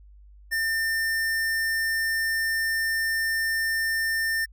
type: tone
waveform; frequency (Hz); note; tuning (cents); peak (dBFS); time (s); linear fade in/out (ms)
square; 1800; A6; +39; -24; 0.51-4.46; 20
effects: added 50 Hz sine -47 dBFS peak until 4.52 s